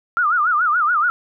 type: tone with vibrato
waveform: sine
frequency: 1318.5 Hz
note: E6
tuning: in tune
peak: -14 dBFS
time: 0.17-1.1 s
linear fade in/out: 0 ms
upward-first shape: sine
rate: 7 Hz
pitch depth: 190 cents each way
effects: none